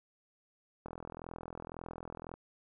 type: click train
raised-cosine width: 1 ms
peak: -29 dBFS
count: 63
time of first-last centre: 0.86-2.34 s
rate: 41.9 Hz
effects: none